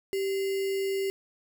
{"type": "tone with sample-and-hold", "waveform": "sine", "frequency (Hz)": 389.7, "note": "G4", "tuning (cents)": -10, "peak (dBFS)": -26, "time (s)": [0.13, 1.1], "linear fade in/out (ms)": 0, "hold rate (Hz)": 2450, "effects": []}